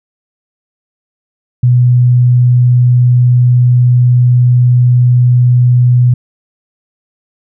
sine tone, 123.47 Hz, B2, in tune, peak -4 dBFS, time 1.63-6.14 s, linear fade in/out 5 ms, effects none

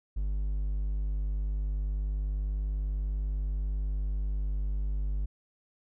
triangle tone, 50.1 Hz, G1, 38 cents sharp, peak -26 dBFS, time 0.16-5.26 s, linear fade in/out 10 ms, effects none

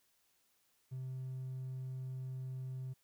triangle tone, 130 Hz, C3, 11 cents flat, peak -37 dBFS, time 0.91-2.94 s, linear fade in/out 20 ms, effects tanh soft clip ceiling -35 dBFS + white hiss -75 dBFS RMS until 3.03 s

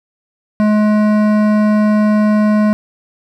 sine tone with hard clipping, 211.7 Hz, G#3, 33 cents sharp, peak -11 dBFS, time 0.6-2.73 s, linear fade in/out 0 ms, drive 14 dB, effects none

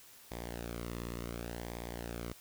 sawtooth tone with flanger, 58.6 Hz, A#1, 10 cents sharp, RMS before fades -42 dBFS, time 0.31-2.33 s, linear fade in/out 5 ms, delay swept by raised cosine 0.71 to 1.31 ms, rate 0.68 Hz, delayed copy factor -0.65, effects white hiss -57 dBFS RMS until 2.4 s

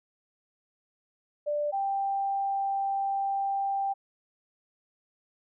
sine tone pair in turn, 590 / 787.6 Hz, D5 / G5, +8 / +8 cents, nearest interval perfect fourth, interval 500 cents, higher second, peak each -26 dBFS, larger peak neither, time 1.46-1.72 / 1.72-3.94 s, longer second, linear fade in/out 20 ms, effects none

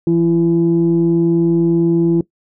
sine tone pair together, 167.8 / 336.4 Hz, E3 / E4, +31 / +35 cents, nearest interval octave, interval 1204 cents, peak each -14 / -11 dBFS, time 0.07-2.21 s, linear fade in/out 2 ms, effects noise-tail reverb RT60 0.1 s tail -19 dB re dry + tanh soft clip ceiling -5 dBFS

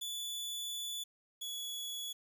sawtooth tone pair in turn, 3461 / 3386 Hz, A7 / G#7, -29 / +33 cents, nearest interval unison, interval 38 cents, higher first, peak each -35 / -36 dBFS, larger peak first, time 0.01-1.04 / 1.41-2.13 s, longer first, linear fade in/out 10 ms, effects 11-bit

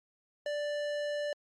sine tone with tanh clipping, 587.3 Hz, D5, in tune, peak -34 dBFS, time 0.46-1.33 s, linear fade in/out 2 ms, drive 17 dB, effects Opus 48 kbps

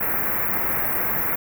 white band-stop noise, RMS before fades -23 dBFS, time 0-1.36 s, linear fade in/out 10 ms, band 2200 to 13000 Hz, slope 48 dB/octave, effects none

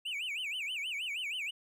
triangle tone with vibrato, 2609 Hz, E7, 18 cents flat, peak -33 dBFS, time 0.05-1.51 s, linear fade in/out 10 ms, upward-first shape sine, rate 6.3 Hz, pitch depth 280 cents each way, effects none

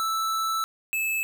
square tone pair in turn, 1318.5 / 2610 Hz, E6 / E7, 0 / -18 cents, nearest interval octave, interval 1182 cents, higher second, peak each -25 dBFS, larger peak neither, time 0-0.64 / 0.93-1.23 s, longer first, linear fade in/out 0 ms, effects none

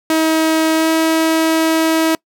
sawtooth tone with pitch glide, 319 to 322.1 Hz, D#4 to E4, +43 to -40 cents, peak -8 dBFS, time 0.1-2.15 s, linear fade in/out 2 ms, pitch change +17 cents, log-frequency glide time 0.75-0.89 s, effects noise-tail reverb RT60 0.1 s tail -25 dB re dry

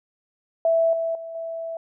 sine tone with level steps, 659.3 Hz, E5, in tune, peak -16 / -22 / -32 / -28 dBFS, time 0.65-1.77 s, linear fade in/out 2 ms, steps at 0.93 / 1.15 / 1.35 s, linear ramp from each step 2 ms, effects none

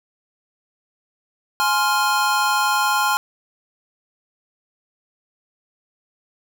square chord, F minor, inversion first, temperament just, 838.1 / 1047.7 / 1396.9 Hz, Ab5 / C6 / F6, +16 / +2 / 0 cents, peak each -22 dBFS, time 1.6-3.17 s, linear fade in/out 0 ms, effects none

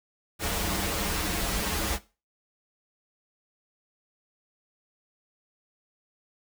pink noise with comb filter, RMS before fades -29 dBFS, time 0.39-1.99 s, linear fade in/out 50 ms, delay 7.9 ms, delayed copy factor -1, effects noise-tail reverb RT60 0.3 s tail -17 dB re dry

